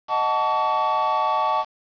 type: chord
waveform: triangle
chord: D# half-diminished seventh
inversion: none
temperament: equal with one note detuned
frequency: 622.3 / 740 / 880 / 1136 Hz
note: D#5 / F#5 / A5 / C#6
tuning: 0 / 0 / 0 / +42 cents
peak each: -26 / -25 / -21 / -21 dBFS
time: 0.08-1.65 s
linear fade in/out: 50 ms
effects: resampled to 11025 Hz + 7-bit